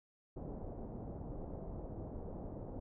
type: low-pass noise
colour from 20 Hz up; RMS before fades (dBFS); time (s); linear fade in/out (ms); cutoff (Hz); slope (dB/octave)
pink; -45; 0.36-2.8; 10; 700; 24
effects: none